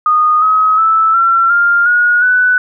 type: tone with pitch steps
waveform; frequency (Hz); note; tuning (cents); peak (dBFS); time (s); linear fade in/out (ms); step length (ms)
sine; 1233 / 1272.8 / 1313.9 / 1356.3 / 1400.1 / 1445.3 / 1491.9; D#6 / D#6 / E6 / E6 / F6 / F#6 / F#6; -16 / +39 / -6 / +49 / +4 / -41 / +14; -7; 0.06-2.58; 2; 360
effects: none